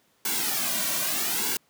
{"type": "noise with flanger", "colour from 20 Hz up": "white", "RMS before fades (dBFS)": -27, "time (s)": [0.25, 1.57], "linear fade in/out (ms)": 2, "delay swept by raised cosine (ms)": [1.6, 2.39], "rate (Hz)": 0.79, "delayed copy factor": -0.95, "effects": ["pink hiss -65 dBFS RMS until 1.69 s", "high-pass 150 Hz 12 dB/octave"]}